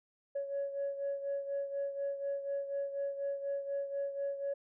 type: beating tone pair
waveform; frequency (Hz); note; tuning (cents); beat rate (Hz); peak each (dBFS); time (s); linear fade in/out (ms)
sine; 558 / 562.1; C#5 / C#5; +11 / +24; 4.1; -34 / -40; 0.35-4.54; 10
effects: tanh soft clip ceiling -29 dBFS